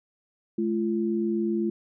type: tone pair together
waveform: sine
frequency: 214.5 / 342.3 Hz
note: A3 / F4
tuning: -44 / -35 cents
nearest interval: minor sixth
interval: 809 cents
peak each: -26 dBFS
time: 0.58-1.7 s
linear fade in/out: 5 ms
effects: none